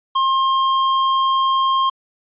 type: tone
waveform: square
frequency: 1065 Hz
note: C6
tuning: 30 cents sharp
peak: -15 dBFS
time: 0.15-1.9 s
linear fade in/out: 10 ms
effects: resampled to 8000 Hz